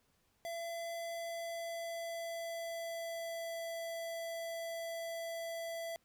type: tone with pitch glide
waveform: square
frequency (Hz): 674 to 666.3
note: E5 to E5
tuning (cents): +38 to +18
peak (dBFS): -40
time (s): 0.45-5.96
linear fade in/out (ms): 0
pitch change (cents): -20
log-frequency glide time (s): 0.97-3.6
effects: pink hiss -75 dBFS RMS until 6.04 s